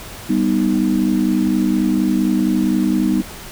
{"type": "chord", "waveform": "sine", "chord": "G augmented", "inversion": "none", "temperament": "equal", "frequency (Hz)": [196, 246.9, 311.1], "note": ["G3", "B3", "D#4"], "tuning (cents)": [0, 0, 0], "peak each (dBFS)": -18, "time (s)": [0.29, 3.22], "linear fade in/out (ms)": 10, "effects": ["pink hiss -34 dBFS RMS until 3.51 s"]}